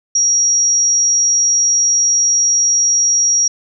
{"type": "tone", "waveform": "sine", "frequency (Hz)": 5680, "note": "F8", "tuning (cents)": 28, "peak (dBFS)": -10, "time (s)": [0.15, 3.48], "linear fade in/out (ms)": 5, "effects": []}